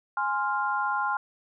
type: chord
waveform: sine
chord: F minor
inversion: first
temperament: equal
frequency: 830.6 / 1046.5 / 1396.9 Hz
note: Ab5 / C6 / F6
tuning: 0 / 0 / 0 cents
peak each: -29 dBFS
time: 0.17-1.17 s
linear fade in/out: 2 ms
effects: none